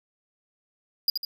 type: tone with echo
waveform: square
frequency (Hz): 4867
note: D#8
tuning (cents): -39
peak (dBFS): -19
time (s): 1.08-1.1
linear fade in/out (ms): 2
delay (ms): 75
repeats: 2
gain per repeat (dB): -6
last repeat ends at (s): 1.25
effects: none